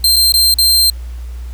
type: tone with dropouts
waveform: sawtooth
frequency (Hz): 4155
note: C8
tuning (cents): -13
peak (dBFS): -5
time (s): 0.04-0.9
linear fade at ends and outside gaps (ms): 2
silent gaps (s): 0.16-0.164 / 0.322-0.339 / 0.541-0.585
effects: added 60 Hz sine -23 dBFS peak until 1.53 s + pink hiss -45 dBFS RMS until 1.53 s